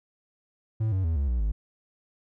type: tone with pitch steps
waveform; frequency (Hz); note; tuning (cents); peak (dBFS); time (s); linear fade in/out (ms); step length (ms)
triangle; 110 / 94.66 / 81.46 / 70.1 / 60.33 / 51.91; A2 / F#2 / E2 / C#2 / B1 / G#1; 0 / +40 / -20 / +20 / -40 / 0; -21; 0.8-1.52; 10; 120
effects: none